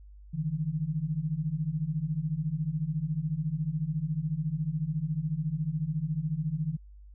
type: beating tone pair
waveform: sine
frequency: 146.83 / 160.83 Hz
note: D3 / E3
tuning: 0 / -42 cents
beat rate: 14 Hz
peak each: -32 / -30 dBFS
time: 0.33-6.77 s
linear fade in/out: 20 ms
effects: added 50 Hz sine -47 dBFS peak until 7.14 s